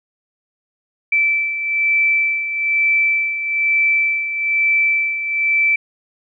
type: beating tone pair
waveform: sine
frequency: 2324 / 2325.1 Hz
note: D7 / D7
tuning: -19 / -18 cents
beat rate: 1.1 Hz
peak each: -22 / -15 dBFS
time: 1.12-5.76 s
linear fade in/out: 5 ms
effects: none